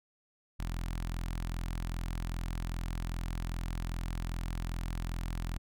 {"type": "tone with notch filter", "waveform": "sawtooth", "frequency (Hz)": 42.52, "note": "F1", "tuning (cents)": -46, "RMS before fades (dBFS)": -36, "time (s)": [0.59, 5.58], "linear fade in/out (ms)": 10, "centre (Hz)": 460, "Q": 0.9, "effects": []}